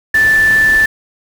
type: tone in noise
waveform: sine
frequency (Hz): 1760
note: A6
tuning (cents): 0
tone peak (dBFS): -7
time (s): 0.14-0.86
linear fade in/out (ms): 5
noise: pink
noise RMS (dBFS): -25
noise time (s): 0.14-0.86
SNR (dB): +15
effects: none